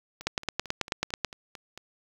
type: two click trains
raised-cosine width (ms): 0.2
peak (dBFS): -24 / -9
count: 8 / 10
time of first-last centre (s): 0.21-1.776 / 0.27-1.247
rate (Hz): 4.47 / 9.21
effects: 7-bit